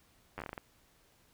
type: slowing click train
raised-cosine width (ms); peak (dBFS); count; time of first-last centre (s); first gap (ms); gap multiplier
0.5; -25; 9; 0.38-0.578; 10; 1.25
effects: pink hiss -67 dBFS RMS until 1.33 s